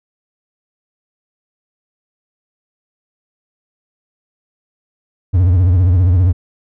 triangle tone with vibrato, 90 Hz, F#2, 47 cents flat, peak -6 dBFS, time 5.33-6.33 s, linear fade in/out 20 ms, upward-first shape triangle, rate 15 Hz, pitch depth 150 cents each way, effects none

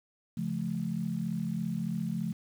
sine chord, Db augmented, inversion none, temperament just, 138.59 / 173.24 / 216.5 Hz, Db3 / F3 / A3, 0 / -14 / -28 cents, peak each -38 / -33 / -34 dBFS, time 0.37-2.33 s, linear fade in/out 5 ms, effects 9-bit

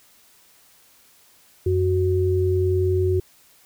sine tone pair together, 91.07 / 370 Hz, F#2 / F#4, -27 / 0 cents, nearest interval 2 octaves, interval 2427 cents, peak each -20 dBFS, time 1.66-3.2 s, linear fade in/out 5 ms, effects white hiss -55 dBFS RMS until 3.65 s

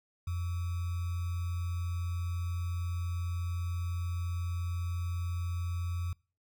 sine tone with sample-and-hold, 87.1 Hz, F2, 4 cents flat, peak -31 dBFS, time 0.27-6.13 s, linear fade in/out 5 ms, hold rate 1225 Hz, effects noise-tail reverb RT60 0.4 s tail -26 dB re dry

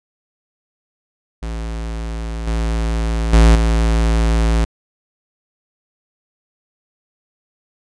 square tone with level steps, 55.9 Hz, A1, 28 cents sharp, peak -23 / -17 / -7 / -13 dBFS, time 1.42-4.65 s, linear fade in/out 10 ms, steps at 2.47 / 3.33 / 3.55 s, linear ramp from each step 5 ms, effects resampled to 22050 Hz

